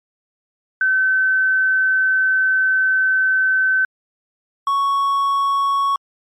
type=tone pair in turn; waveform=sine / triangle; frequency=1530 / 1110.6 Hz; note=G6 / C#6; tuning=-42 / +3 cents; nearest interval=tritone; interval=555 cents; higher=first; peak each=-13 dBFS; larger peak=neither; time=0.81-3.85 / 4.67-5.96 s; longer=first; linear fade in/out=2 ms; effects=MP3 64 kbps